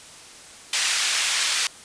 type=band-pass noise; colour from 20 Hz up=pink; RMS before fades=-23 dBFS; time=0.73-1.67 s; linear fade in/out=2 ms; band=2100 to 9000 Hz; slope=12 dB/octave; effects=white hiss -44 dBFS RMS until 1.84 s + resampled to 22050 Hz